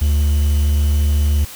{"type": "tone with quantisation", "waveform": "triangle", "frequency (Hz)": 73.42, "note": "D2", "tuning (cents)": 0, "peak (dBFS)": -10, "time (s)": [0.01, 1.45], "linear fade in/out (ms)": 10, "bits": 6, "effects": ["white hiss -35 dBFS RMS until 1.55 s"]}